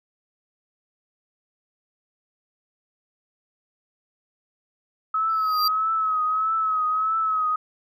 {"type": "tone with vibrato", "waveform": "sine", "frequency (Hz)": 1283, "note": "E6", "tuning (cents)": -47, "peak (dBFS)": -20, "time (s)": [5.14, 7.56], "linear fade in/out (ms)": 5, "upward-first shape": "triangle", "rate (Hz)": 1.6, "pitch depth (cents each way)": 54}
{"type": "tone with exponential growth", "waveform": "square", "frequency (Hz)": 4726, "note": "D8", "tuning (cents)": 10, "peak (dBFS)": -19, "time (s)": [5.29, 5.68], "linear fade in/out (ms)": 5, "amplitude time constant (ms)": 83}
{"effects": []}